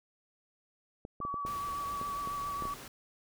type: clicks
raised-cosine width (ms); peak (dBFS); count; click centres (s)
2; -28; 9; 1.051 / 1.203 / 1.251 / 1.342 / 1.451 / 2.014 / 2.274 / 2.623 / 2.654
type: tone with vibrato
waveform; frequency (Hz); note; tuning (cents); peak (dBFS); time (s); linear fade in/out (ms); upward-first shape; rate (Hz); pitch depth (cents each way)
sine; 1142; D6; -49; -34; 1.21-2.74; 5; triangle; 7.3; 27
type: noise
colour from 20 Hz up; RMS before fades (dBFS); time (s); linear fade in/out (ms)
pink; -47; 1.46-2.88; 2
effects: none